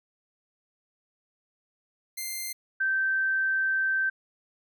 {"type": "tone pair in turn", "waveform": ["5% pulse", "sine"], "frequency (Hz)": [2093, 1554.9], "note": ["C7", "G6"], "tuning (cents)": [0, -15], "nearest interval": "perfect fourth", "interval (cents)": 515, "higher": "first", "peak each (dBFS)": [-22, -23], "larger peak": "first", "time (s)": [[2.17, 2.53], [2.8, 4.1]], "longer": "second", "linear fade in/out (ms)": 10, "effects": []}